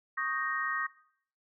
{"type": "chord", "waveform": "sine", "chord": "Eb dominant seventh", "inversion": "third", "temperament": "equal", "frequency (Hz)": [1108.7, 1244.5, 1568, 1864.7], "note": ["Db6", "Eb6", "G6", "Bb6"], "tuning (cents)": [0, 0, 0, 0], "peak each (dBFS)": [-37, -36, -39, -33], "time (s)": [0.17, 0.87], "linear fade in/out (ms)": 10, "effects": ["noise-tail reverb RT60 0.6 s tail -18 dB re dry"]}